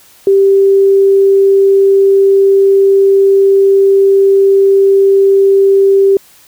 sine tone, 392 Hz, G4, in tune, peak -4 dBFS, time 0.27-6.17 s, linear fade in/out 2 ms, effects white hiss -43 dBFS RMS until 6.47 s

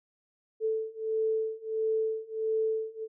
sine beating tone pair, 440 / 441.5 Hz, A4 / A4, 0 / +6 cents, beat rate 1.5 Hz, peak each -31 / -30 dBFS, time 0.6-3.08 s, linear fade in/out 50 ms, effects none

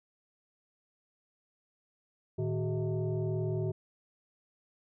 sine tone with frequency modulation, 110.7 Hz, A2, 11 cents sharp, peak -29 dBFS, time 2.38-3.72 s, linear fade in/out 10 ms, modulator 264 Hz, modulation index 1.3, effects none

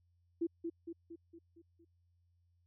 sine tone with echo, 335.5 Hz, E4, 31 cents sharp, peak -31 dBFS, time 0.41-0.47 s, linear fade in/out 10 ms, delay 230 ms, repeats 6, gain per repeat -5 dB, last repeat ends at 1.85 s, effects added 87 Hz sine -70 dBFS peak until 2.66 s

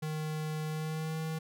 square tone with pitch glide, 155 to 159.08 Hz, D#3 to D#3, -6 to +39 cents, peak -34 dBFS, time 0.02-1.39 s, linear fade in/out 10 ms, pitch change +45 cents, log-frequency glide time 0.66-1.18 s, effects none

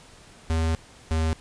square tone pair in turn, 81 / 80.12 Hz, E2 / E2, -30 / -49 cents, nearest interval unison, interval 19 cents, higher first, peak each -22 dBFS, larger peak neither, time 0.5-0.75 / 1.11-1.33 s, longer first, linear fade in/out 0 ms, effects pink hiss -50 dBFS RMS until 1.4 s + resampled to 22050 Hz

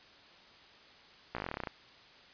slowing click train, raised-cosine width 0.5 ms, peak -21 dBFS, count 14, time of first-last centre 1.35-1.672 s, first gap 16 ms, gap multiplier 1.07, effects white hiss -57 dBFS RMS until 2.33 s + resampled to 11025 Hz

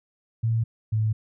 sine tone pair in turn, 113.6 / 109.03 Hz, A#2 / A2, -44 / -15 cents, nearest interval minor second, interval 71 cents, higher first, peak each -20 dBFS, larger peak neither, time 0.43-0.64 / 0.92-1.13 s, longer neither, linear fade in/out 10 ms, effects none

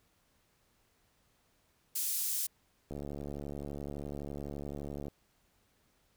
pink high-pass noise, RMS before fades -34 dBFS, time 1.95-2.47 s, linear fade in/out 10 ms, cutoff 8500 Hz, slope 12 dB/octave
click train, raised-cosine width 2 ms, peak -28 dBFS, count 157, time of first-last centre 2.91-5.083 s, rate 71.8 Hz
effects pink hiss -72 dBFS RMS until 6.16 s

